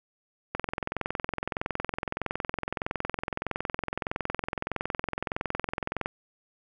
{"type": "click train", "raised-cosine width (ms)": 0.5, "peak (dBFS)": -14, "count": 120, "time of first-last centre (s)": [0.55, 6.059], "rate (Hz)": 21.6, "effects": []}